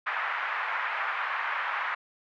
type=band-pass noise; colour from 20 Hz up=pink; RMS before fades=-31 dBFS; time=0.06-1.95 s; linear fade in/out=10 ms; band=970 to 2100 Hz; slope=24 dB/octave; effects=none